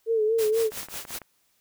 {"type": "tone with vibrato", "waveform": "sine", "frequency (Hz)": 441.4, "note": "A4", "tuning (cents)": 5, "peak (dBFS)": -20, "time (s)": [0.06, 0.71], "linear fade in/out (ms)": 50, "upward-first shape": "sine", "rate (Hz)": 4.2, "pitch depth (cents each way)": 64}
{"type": "noise with tremolo", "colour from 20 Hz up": "white", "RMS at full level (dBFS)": -33, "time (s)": [0.38, 1.19], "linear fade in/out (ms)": 10, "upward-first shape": "triangle", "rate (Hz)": 5.5, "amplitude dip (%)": 100}
{"type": "click train", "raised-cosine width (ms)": 0.5, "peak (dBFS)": -26, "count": 10, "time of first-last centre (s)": [0.72, 1.217], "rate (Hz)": 18.1}
{"effects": ["white hiss -68 dBFS RMS until 1.6 s"]}